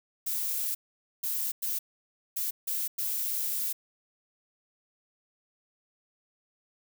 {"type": "noise bursts at uneven times", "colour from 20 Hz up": "violet", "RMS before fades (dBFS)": -31, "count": 6, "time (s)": [[0.26, 0.75], [1.23, 1.52], [1.62, 1.79], [2.36, 2.51], [2.67, 2.88], [2.98, 3.73]], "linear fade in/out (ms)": 10, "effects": []}